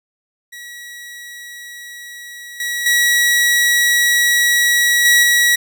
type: tone with level steps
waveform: sawtooth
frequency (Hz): 1924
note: B6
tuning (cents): -46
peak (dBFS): -28 / -16 / -8 / -5 / -7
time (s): 0.52-5.56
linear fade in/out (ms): 10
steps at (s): 2.6 / 2.86 / 5.05 / 5.23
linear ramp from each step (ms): 2
effects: none